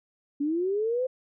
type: linear sweep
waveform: sine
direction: up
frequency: 278.1 to 523.3 Hz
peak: -24 dBFS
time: 0.4-1.07 s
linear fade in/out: 10 ms
effects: none